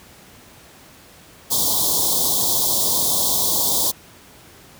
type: band-stop noise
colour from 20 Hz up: white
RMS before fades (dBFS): -19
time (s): 1.5-3.92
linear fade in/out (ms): 20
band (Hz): 1100 to 3300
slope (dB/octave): 96
effects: pink hiss -46 dBFS RMS until 4.79 s + high-pass 60 Hz 12 dB/octave